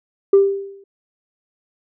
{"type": "tone with exponential decay", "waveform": "sine", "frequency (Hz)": 394.7, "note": "G4", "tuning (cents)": 12, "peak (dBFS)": -4, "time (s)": [0.33, 0.84], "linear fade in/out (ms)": 5, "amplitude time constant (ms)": 110, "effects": ["tanh soft clip ceiling -4 dBFS"]}